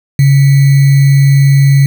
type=tone with sample-and-hold; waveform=sine; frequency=138.59 Hz; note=C#3; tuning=in tune; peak=-3 dBFS; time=0.19-1.86 s; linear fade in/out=2 ms; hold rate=2100 Hz; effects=none